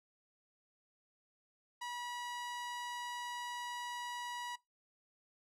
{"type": "tone with low-pass filter", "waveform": "sawtooth", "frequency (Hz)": 969, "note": "B5", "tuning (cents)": -33, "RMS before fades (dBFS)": -43, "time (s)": [1.81, 4.56], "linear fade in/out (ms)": 10, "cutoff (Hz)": 11000, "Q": 0.53, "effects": ["noise-tail reverb RT60 0.2 s tail -22 dB re dry"]}